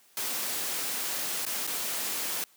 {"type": "noise with dropouts", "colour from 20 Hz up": "white", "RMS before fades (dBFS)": -32, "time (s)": [0.17, 2.44], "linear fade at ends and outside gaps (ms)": 1, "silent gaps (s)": [[1.452, 1.465], [1.668, 1.674]], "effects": ["white hiss -61 dBFS RMS until 2.56 s", "high-pass 200 Hz 12 dB/octave"]}